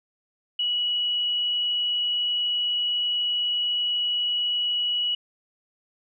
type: tone with frequency modulation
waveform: sine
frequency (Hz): 2928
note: F#7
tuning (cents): -19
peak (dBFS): -22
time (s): 0.59-5.15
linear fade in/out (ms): 5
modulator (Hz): 21.4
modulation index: 0.33
effects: none